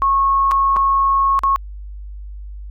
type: tone with dropouts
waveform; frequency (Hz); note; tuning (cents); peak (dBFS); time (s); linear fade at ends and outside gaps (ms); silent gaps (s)
sine; 1095; C#6; -22; -12; 0.02-1.56; 0; 0.512-0.517 / 0.762-0.767 / 1.391-1.435
effects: added 50 Hz sine -29 dBFS peak until 2.7 s